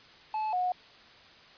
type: tone pair in turn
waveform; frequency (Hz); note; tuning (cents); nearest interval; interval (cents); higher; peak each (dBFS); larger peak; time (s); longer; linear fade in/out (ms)
triangle / sine; 865 / 727.4; A5 / F#5; -30 / -30; minor third; 300; first; -27 / -26; second; 0.34-0.53 / 0.53-0.72; neither; 2
effects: white hiss -54 dBFS RMS until 1.57 s + resampled to 11025 Hz